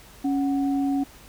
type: tone pair together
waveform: sine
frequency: 277.2 / 740.9 Hz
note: C#4 / F#5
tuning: 0 / +2 cents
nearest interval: octave + perfect fourth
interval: 1702 cents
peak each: -21 / -32 dBFS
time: 0.24-1.04 s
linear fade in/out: 10 ms
effects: added 50 Hz sine -52 dBFS peak until 1.28 s + pink hiss -49 dBFS RMS until 1.28 s